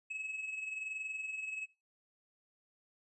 triangle tone with amplitude modulation, 2576 Hz, E7, 41 cents flat, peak -35 dBFS, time 0.1-1.66 s, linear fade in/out 10 ms, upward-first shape sine, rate 21.1 Hz, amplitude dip 55%, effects noise-tail reverb RT60 0.3 s tail -22 dB re dry + resampled to 24000 Hz

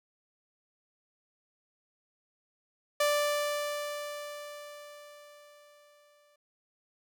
sawtooth tone with exponential decay, 587.3 Hz, D5, in tune, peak -20 dBFS, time 3-6.36 s, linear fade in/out 5 ms, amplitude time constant 730 ms, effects none

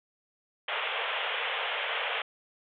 white band-pass noise, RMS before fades -32 dBFS, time 0.68-2.22 s, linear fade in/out 5 ms, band 430 to 3400 Hz, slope 96 dB/octave, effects none

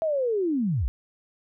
sine linear sweep, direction down, 659.3 to 44.96 Hz, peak -22 dBFS, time 0.02-0.88 s, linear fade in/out 0 ms, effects none

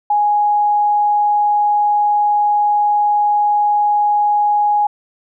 sine tone, 830.6 Hz, G#5, in tune, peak -11 dBFS, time 0.1-4.87 s, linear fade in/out 5 ms, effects none

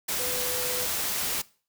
sine tone in noise, 497.6 Hz, B4, 13 cents sharp, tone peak -34 dBFS, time 0.19-0.86 s, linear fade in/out 10 ms, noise white, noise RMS -29 dBFS, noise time 0.08-1.42 s, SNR -8 dB, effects noise-tail reverb RT60 0.4 s tail -21 dB re dry

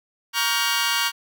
15% pulse chord, G half-diminished seventh, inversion first, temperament just, 940.8 / 1128.9 / 1411.2 / 1568 Hz, Bb5 / Db6 / F6 / G6, +16 / +31 / +18 / 0 cents, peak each -20 dBFS, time 0.33-1.12 s, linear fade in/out 50 ms, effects none

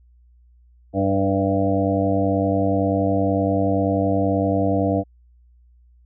harmonic tone with a mistuned harmonic, 98 Hz, G2, in tune, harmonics 1 / 2 / 3 / 5 / 6 / 7 / 8, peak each -24 / -25 / -22 / -25 / -27 / -24 / -35 dBFS, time 0.93-5.04 s, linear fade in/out 50 ms, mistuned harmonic 7, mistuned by -19 cents, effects added 60 Hz sine -50 dBFS peak until 6.05 s

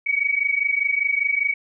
sine tone pair together, 2243 / 2268 Hz, C#7 / C#7, +20 / +39 cents, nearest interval unison, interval 19 cents, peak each -22 / -21 dBFS, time 0.06-1.54 s, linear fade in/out 10 ms, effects none

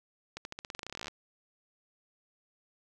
accelerating click train, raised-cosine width 0.2 ms, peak -22 dBFS, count 21, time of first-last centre 0.37-1.082 s, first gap 81 ms, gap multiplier 0.9, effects none

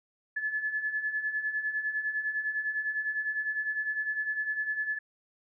sine beating tone pair, 1716 / 1725.9 Hz, A6 / A6, -44 / -34 cents, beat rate 9.9 Hz, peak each -36 / -30 dBFS, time 0.36-4.99 s, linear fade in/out 10 ms, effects none

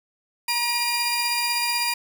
sawtooth tone cluster, 952 / 2413 / 4810 Hz, A#5 / D7 / D8, +36 / +46 / +41 cents, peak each -23 dBFS, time 0.48-1.94 s, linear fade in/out 5 ms, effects none

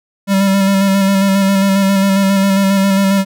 square tone with vibrato, 195.4 Hz, G3, 5 cents flat, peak -10 dBFS, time 0.27-3.25 s, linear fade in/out 50 ms, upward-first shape square, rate 7.4 Hz, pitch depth 21 cents each way, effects none

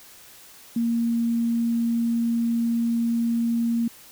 sine tone, 232.6 Hz, A#3, 4 cents flat, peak -20 dBFS, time 0.76-3.88 s, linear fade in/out 5 ms, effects white hiss -48 dBFS RMS until 4.11 s

